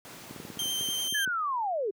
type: noise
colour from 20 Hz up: pink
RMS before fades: -45 dBFS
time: 0.05-1.08 s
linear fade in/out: 0 ms
type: clicks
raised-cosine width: 3 ms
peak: -27 dBFS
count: 12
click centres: 0.31 / 0.362 / 0.401 / 0.451 / 0.502 / 0.572 / 0.619 / 0.657 / 0.81 / 0.888 / 1.125 / 1.276 s
type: tone with vibrato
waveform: sawtooth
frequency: 3136 Hz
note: G7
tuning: in tune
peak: -26 dBFS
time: 0.59-1.25 s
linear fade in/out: 2 ms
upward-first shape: triangle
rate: 10 Hz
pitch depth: 19 cents each way
type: linear sweep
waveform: sine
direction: down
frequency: 1740 to 370 Hz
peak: -27 dBFS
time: 1.14-1.91 s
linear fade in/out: 10 ms
effects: high-pass 150 Hz 12 dB/octave